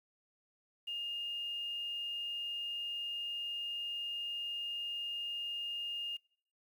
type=tone with quantisation; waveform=sine; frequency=2829 Hz; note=F7; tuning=22 cents sharp; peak=-37 dBFS; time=0.87-6.17 s; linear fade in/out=10 ms; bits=10; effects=noise-tail reverb RT60 0.6 s tail -24 dB re dry